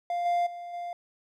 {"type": "tone with level steps", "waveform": "triangle", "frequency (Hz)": 698.5, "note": "F5", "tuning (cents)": 0, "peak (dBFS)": [-25, -21, -35, -31], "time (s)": [0.1, 0.93], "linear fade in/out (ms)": 2, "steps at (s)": [0.25, 0.46, 0.73], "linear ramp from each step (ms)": 10, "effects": []}